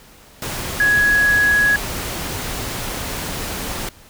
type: tone in noise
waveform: sine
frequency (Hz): 1671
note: G#6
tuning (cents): +10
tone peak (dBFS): -12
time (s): 0.8-1.76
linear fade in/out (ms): 2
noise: pink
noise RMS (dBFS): -26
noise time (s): 0.42-3.89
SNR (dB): +11
effects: pink hiss -46 dBFS RMS until 4.09 s